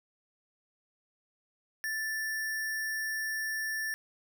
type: tone with sample-and-hold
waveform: sine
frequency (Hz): 1760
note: A6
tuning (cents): 0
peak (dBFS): -31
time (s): 1.84-3.94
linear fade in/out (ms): 0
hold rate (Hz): 7350
effects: none